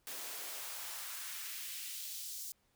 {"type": "noise with high-pass filter sweep", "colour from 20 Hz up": "white", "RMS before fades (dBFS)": -44, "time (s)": [0.07, 2.52], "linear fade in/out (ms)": 0, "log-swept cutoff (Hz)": [290, 6000], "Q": 1.1, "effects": ["pink hiss -75 dBFS RMS until 2.75 s"]}